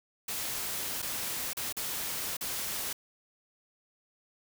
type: noise with dropouts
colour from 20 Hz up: white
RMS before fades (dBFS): -35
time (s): 0.28-2.93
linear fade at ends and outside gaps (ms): 5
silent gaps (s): 1.02-1.025 / 1.533-1.569 / 1.726-1.767 / 2.369-2.409
effects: none